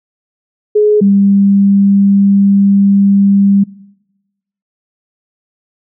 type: tone pair in turn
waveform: sine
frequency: 420.9 / 198.64 Hz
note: G#4 / G3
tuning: +23 / +23 cents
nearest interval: octave + minor second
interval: 1300 cents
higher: first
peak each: -5 dBFS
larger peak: neither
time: 0.75-1.01 / 1.01-3.64 s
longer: second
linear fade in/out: 10 ms
effects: noise-tail reverb RT60 1.0 s tail -22 dB re dry